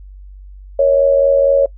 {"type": "tone with amplitude modulation", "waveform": "sine", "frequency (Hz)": 554.4, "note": "C#5", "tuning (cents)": 0, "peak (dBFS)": -5, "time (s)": [0.79, 1.66], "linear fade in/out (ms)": 5, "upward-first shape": "sine", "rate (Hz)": 84.3, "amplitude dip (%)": 65, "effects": ["noise-tail reverb RT60 0.1 s tail -22 dB re dry", "added 48 Hz sine -33 dBFS peak until 1.77 s"]}